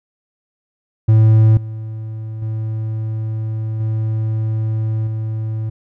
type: tone with level steps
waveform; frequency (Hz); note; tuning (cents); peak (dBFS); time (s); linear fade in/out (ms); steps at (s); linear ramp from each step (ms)
triangle; 110; A2; 0; -5 / -22 / -17 / -14 / -17; 1.08-5.7; 10; 1.57 / 2.42 / 3.8 / 5.07; 2
effects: none